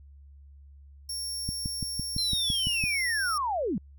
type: tone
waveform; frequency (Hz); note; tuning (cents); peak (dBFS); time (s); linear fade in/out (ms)
25% pulse; 5500; F8; -27; -27; 1.09-3.38; 5
type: click train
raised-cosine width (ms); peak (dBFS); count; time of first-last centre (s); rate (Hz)
5; -20; 9; 1.49-2.839; 5.93
type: linear sweep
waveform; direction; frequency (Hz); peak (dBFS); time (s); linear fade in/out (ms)
sine; down; 4186 to 157.2; -26; 2.18-3.78; 2
effects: added 70 Hz sine -48 dBFS peak until 3.98 s